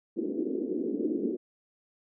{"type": "band-pass noise", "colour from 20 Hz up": "white", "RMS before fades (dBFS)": -31, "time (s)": [0.16, 1.37], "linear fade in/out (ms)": 20, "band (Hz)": [230, 410], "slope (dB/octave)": 48, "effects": []}